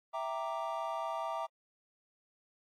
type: chord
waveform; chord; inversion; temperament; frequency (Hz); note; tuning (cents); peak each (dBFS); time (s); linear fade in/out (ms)
triangle; E half-diminished seventh; none; equal; 659.3 / 784 / 932.3 / 1174.7; E5 / G5 / Bb5 / D6; 0 / 0 / 0 / 0; -37 / -40 / -38 / -39; 0.13-1.47; 20
effects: AAC 48 kbps